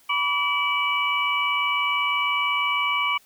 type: tone cluster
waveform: sine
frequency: 980 / 1146 / 2304 / 2942 Hz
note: B5 / D6 / D7 / F#7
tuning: -14 / -43 / -34 / -11 cents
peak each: -30 / -25 / -24 / -28 dBFS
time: 0.09-3.18 s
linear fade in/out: 10 ms
effects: white hiss -57 dBFS RMS until 3.25 s